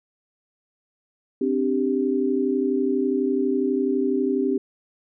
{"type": "chord", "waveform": "sine", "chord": "C suspended second", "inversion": "none", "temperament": "equal", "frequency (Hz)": [261.6, 293.7, 392], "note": ["C4", "D4", "G4"], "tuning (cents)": [0, 0, 0], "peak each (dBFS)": [-23, -26, -23], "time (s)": [1.41, 4.58], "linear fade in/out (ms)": 5, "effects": []}